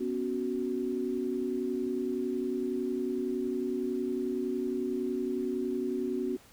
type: chord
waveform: sine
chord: B suspended second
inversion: none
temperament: just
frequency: 246.9 / 277.8 / 370.4 Hz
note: B3 / C#4 / F#4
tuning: 0 / +4 / +2 cents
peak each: -34 / -35 / -32 dBFS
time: 0-6.37 s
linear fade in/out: 10 ms
effects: pink hiss -57 dBFS RMS until 6.52 s